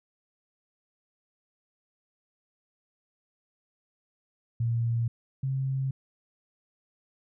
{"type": "tone pair in turn", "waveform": "sine", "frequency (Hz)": [116.54, 133.79], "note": ["A#2", "C3"], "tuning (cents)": [0, 39], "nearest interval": "major second", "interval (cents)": 239, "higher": "second", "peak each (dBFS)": [-24, -26], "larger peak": "first", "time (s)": [[4.6, 5.08], [5.43, 5.91]], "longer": "neither", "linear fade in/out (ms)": 5, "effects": []}